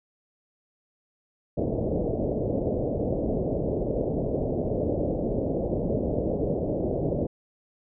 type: low-pass noise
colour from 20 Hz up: white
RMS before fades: -27 dBFS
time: 1.57-7.27 s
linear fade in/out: 10 ms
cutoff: 610 Hz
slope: 48 dB/octave
effects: none